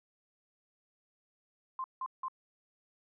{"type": "tone bursts", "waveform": "sine", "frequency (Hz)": 1046.5, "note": "C6", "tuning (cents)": 0, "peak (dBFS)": -34, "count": 3, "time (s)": [1.79, 2.283], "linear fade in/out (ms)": 2, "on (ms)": 51, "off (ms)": 170, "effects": []}